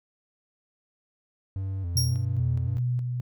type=tone with vibrato; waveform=triangle; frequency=91.3 Hz; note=F#2; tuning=23 cents flat; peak=-26 dBFS; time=1.56-2.77 s; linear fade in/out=0 ms; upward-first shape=square; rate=1.8 Hz; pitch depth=91 cents each way
type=tone with tremolo; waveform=sine; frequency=123.47 Hz; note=B2; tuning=in tune; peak=-23 dBFS; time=1.95-3.21 s; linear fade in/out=10 ms; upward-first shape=square; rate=2.4 Hz; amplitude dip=35%
type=tone with exponential decay; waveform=sawtooth; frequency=5588 Hz; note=F8; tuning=in tune; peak=-18 dBFS; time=1.97-2.25 s; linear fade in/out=1 ms; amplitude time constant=59 ms
effects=none